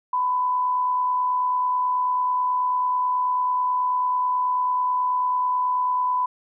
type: tone with amplitude modulation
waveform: sine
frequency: 1000 Hz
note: B5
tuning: 21 cents sharp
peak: -18 dBFS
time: 0.13-6.26 s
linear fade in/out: 5 ms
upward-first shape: sine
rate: 69.2 Hz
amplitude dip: 30%
effects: none